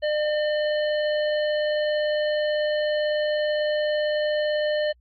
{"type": "harmonic tone", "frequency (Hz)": 603, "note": "D5", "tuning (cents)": 46, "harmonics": [1, 3, 5, 7], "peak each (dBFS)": [-21, -31, -35, -38], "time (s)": [0.02, 4.93], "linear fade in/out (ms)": 20, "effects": ["added 60 Hz sine -56 dBFS peak until 5 s", "MP3 32 kbps"]}